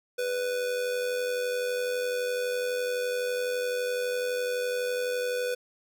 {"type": "tone with amplitude modulation", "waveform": "square", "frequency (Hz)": 495.3, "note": "B4", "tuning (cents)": 5, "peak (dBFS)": -26, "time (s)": [0.18, 5.55], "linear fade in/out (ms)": 10, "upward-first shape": "sine", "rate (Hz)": 91.9, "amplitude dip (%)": 45, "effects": []}